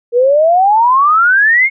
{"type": "exponential sweep", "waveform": "sine", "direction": "up", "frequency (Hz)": [466.2, 2199], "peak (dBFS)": -6, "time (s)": [0.12, 1.7], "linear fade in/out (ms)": 50, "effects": []}